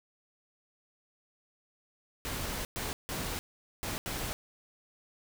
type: noise bursts at uneven times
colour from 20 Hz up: pink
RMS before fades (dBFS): -36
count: 5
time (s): 2.25-2.65 / 2.76-2.93 / 3.09-3.39 / 3.83-3.98 / 4.06-4.33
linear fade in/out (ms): 0
effects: none